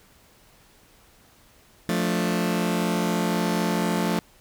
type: chord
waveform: sawtooth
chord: D minor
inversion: first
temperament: just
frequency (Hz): 176.2 / 220.2 / 293.7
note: F3 / A3 / D4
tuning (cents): +16 / +2 / 0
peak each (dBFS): -21 / -22 / -27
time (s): 1.89-4.19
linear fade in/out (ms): 0
effects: pink hiss -56 dBFS RMS until 4.4 s